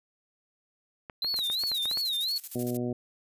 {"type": "clicks", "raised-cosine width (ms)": 0.5, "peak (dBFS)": -25, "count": 10, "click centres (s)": [1.098, 1.246, 1.342, 1.39, 1.5, 1.637, 1.717, 1.856, 1.913, 1.973]}
{"type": "tone with vibrato", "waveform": "triangle", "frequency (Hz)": 3987, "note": "B7", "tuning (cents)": 16, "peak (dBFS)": -26, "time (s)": [1.22, 2.38], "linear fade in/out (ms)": 2, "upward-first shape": "sine", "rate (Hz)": 2.9, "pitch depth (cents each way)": 180}
{"type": "noise with tremolo", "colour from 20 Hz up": "violet", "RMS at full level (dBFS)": -36, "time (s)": [1.36, 2.77], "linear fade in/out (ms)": 2, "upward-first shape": "square", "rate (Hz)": 13, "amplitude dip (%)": 75}
{"type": "harmonic tone", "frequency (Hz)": 122.2, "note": "B2", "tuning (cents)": -18, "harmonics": [1, 2, 3, 4, 5, 6], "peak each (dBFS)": [-35, -31, -34, -40, -40, -47], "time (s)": [2.55, 2.93], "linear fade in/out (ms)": 5}
{"effects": ["resampled to 32000 Hz"]}